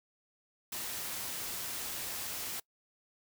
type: noise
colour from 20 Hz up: white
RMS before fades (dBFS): -39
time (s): 0.72-2.6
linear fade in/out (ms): 5
effects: noise-tail reverb RT60 0.1 s tail -24 dB re dry